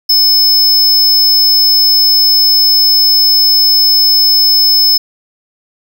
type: tone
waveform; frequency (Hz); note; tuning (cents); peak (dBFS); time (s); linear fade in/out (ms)
square; 5220; E8; -18; -6; 0.09-4.98; 10
effects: none